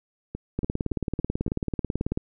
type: two click trains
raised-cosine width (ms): 3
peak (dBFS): -13 / -19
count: 30 / 5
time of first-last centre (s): 0.59-2.175 / 0.35-1.48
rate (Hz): 18.3 / 3.54
effects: none